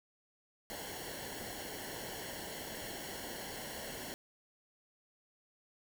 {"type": "noise with comb filter", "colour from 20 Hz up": "pink", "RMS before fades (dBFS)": -44, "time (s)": [0.7, 4.14], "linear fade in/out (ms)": 0, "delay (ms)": 0.81, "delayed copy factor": -0.75, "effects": []}